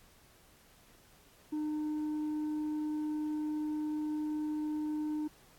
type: tone with tanh clipping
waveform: sine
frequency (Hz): 304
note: D#4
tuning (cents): -40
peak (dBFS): -33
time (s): 1.52-5.28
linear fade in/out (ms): 10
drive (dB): 3
effects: pink hiss -62 dBFS RMS until 5.58 s + AAC 64 kbps